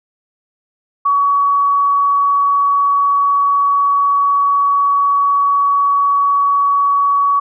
sine tone, 1129 Hz, C#6, 31 cents sharp, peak -10 dBFS, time 1.05-7.4 s, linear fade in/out 10 ms, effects none

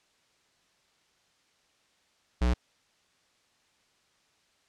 square tone, 60.8 Hz, B1, 26 cents flat, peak -23 dBFS, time 2.41-2.54 s, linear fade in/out 10 ms, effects white hiss -68 dBFS RMS until 4.68 s + low-pass 6000 Hz 12 dB/octave

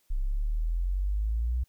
sine exponential sweep, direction up, 31.76 to 63.1 Hz, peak -25 dBFS, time 0.1-1.64 s, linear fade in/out 10 ms, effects white hiss -70 dBFS RMS until 1.68 s

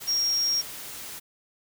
sine tone in noise, 5588 Hz, F8, in tune, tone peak -22 dBFS, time 0.07-0.62 s, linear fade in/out 20 ms, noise white, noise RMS -39 dBFS, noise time 0-1.2 s, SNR +14 dB, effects none

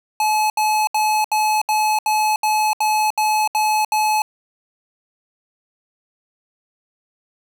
square tone bursts, 857 Hz, A5, 46 cents flat, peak -16 dBFS, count 11, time 0.2-4.22 s, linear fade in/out 2 ms, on 300 ms, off 72 ms, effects none

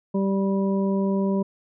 harmonic tone, 195.2 Hz, G3, 7 cents flat, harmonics 1 / 2 / 3 / 5, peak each -21 / -27 / -31 / -35 dBFS, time 0.14-1.43 s, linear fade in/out 10 ms, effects none

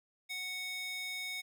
square tone with high-pass filter, 740 Hz, F#5, in tune, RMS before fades -40 dBFS, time 0.29-1.42 s, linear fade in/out 20 ms, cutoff 2700 Hz, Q 7, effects none

